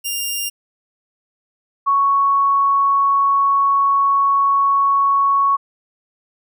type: tone pair in turn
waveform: 10% pulse / sine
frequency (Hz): 2798 / 1110.4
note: F7 / C#6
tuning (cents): +3 / +3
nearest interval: octave + major third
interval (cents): 1600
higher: first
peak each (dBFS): -12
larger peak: neither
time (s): 0.04-0.5 / 1.86-5.57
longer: second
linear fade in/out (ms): 20
effects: none